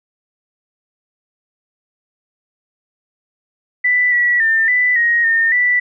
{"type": "tone with pitch steps", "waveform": "sine", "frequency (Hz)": [1983, 1941, 1798, 1988, 1879, 1825, 1970], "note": ["B6", "B6", "A6", "B6", "A#6", "A#6", "B6"], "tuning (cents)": [7, -31, 37, 11, 13, -37, -5], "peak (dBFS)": -11, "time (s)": [3.84, 5.8], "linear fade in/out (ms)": 10, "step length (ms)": 280, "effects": []}